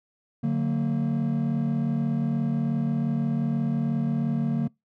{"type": "chord", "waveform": "triangle", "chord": "D augmented", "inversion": "none", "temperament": "just", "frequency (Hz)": [146.83, 183.54, 229.4], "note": ["D3", "F#3", "A#3"], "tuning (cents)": [0, -14, -28], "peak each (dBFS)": [-24, -28, -23], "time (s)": [0.43, 4.68], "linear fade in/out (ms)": 10, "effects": ["noise-tail reverb RT60 0.2 s tail -26 dB re dry", "tanh soft clip ceiling -14 dBFS"]}